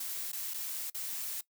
blue noise with dropouts, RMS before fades -38 dBFS, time 0-1.41 s, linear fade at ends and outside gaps 5 ms, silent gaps 0.318-0.329 / 0.538-0.541 / 0.9-0.945 s, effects noise-tail reverb RT60 0.1 s tail -18 dB re dry

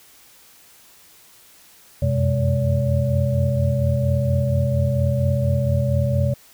sine tone cluster, 87.1 / 91.4 / 128.1 / 205.4 / 570 Hz, F2 / F#2 / C3 / G#3 / C#5, -4 / -21 / -36 / -19 / +48 cents, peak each -25 / -24 / -19 / -28 / -25 dBFS, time 2.02-6.34 s, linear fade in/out 5 ms, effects white hiss -50 dBFS RMS until 6.53 s

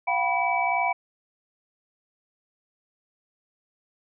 sine tone cluster, 701 / 764 / 979 / 2295 Hz, F5 / G5 / B5 / D7, +6 / -45 / -15 / -40 cents, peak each -27 dBFS, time 0.07-0.93 s, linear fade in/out 10 ms, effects none

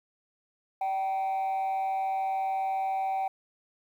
sine tone with frequency modulation, 770 Hz, G5, 31 cents flat, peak -24 dBFS, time 0.81-3.28 s, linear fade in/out 5 ms, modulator 173 Hz, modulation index 0.27, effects tanh soft clip ceiling -26 dBFS + 10-bit

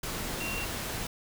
sine tone in noise, 2748 Hz, F7, 29 cents flat, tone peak -35 dBFS, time 0.4-0.65 s, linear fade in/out 5 ms, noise pink, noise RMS -35 dBFS, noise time 0.03-1.07 s, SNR -3 dB, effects none

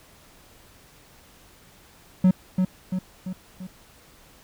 triangle tone with echo, 185 Hz, F#3, in tune, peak -11 dBFS, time 2.24-2.31 s, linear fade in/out 5 ms, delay 340 ms, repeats 4, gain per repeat -5 dB, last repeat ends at 3.67 s, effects pink hiss -53 dBFS RMS until 4.43 s

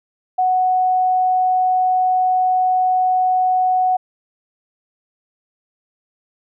sine tone, 740 Hz, F#5, in tune, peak -13 dBFS, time 0.38-3.97 s, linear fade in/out 10 ms, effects none

